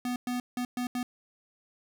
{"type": "tone bursts at uneven times", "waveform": "square", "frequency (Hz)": 246.9, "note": "B3", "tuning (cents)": 0, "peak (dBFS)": -30, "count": 5, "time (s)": [[0.05, 0.16], [0.27, 0.4], [0.57, 0.65], [0.77, 0.87], [0.95, 1.03]], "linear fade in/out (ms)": 2, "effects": []}